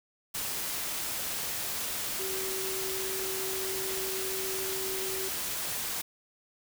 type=tone in noise; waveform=sine; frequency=381.4 Hz; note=G4; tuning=47 cents flat; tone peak=-36 dBFS; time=2.19-5.29 s; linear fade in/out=10 ms; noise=white; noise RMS=-34 dBFS; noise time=0.34-6.02 s; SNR=-5 dB; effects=none